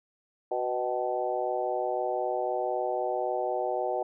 harmonic tone with a mistuned harmonic, 123.9 Hz, B2, 6 cents sharp, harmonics 3 / 4 / 5 / 6 / 7, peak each -34 / -33 / -32 / -32 / -38 dBFS, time 0.51-4.03 s, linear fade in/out 5 ms, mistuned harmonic 6, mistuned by +41 cents, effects none

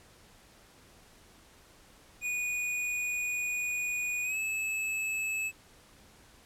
square tone with pitch glide, 2464 to 2600 Hz, D#7 to E7, -17 to -24 cents, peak -31 dBFS, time 2.21-5.52 s, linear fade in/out 50 ms, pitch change +93 cents, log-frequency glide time 4.24-4.37 s, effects pink hiss -58 dBFS RMS until 6.45 s + low-pass 12000 Hz 12 dB/octave

